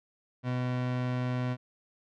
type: tone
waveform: 30% pulse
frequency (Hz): 125.3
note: B2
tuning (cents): +25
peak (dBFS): -26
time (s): 0.43-1.57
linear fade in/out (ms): 50
effects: low-pass 3000 Hz 12 dB/octave